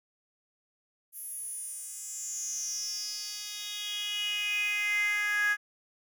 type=tone with high-pass filter sweep; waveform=10% pulse; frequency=415.3 Hz; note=G#4; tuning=in tune; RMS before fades=-33 dBFS; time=1.12-5.57 s; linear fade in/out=50 ms; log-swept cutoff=12000 to 1600 Hz; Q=7.4; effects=none